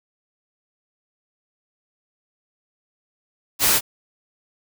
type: noise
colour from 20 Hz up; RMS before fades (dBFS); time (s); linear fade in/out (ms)
white; -17; 3.59-3.81; 50
effects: none